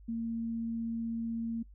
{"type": "tone", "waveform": "sine", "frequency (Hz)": 229, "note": "A#3", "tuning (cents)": -31, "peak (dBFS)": -32, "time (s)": [0.08, 1.63], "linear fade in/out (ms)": 10, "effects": ["noise-tail reverb RT60 0.1 s tail -24 dB re dry", "added 50 Hz sine -51 dBFS peak until 1.74 s"]}